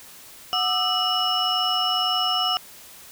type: tone cluster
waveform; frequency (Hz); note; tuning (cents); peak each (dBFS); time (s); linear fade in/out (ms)
sine; 735 / 1211 / 1313 / 2926 / 5320; F#5 / D#6 / E6 / F#7 / E8; -12 / -47 / -7 / -20 / +15; -27 / -30 / -28 / -23 / -28; 0.53-2.57; 0
effects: white hiss -45 dBFS RMS until 3.11 s